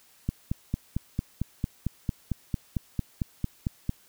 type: click train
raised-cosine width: 5 ms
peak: -14 dBFS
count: 17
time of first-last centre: 0.29-3.894 s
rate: 4.44 Hz
effects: white hiss -59 dBFS RMS until 4.08 s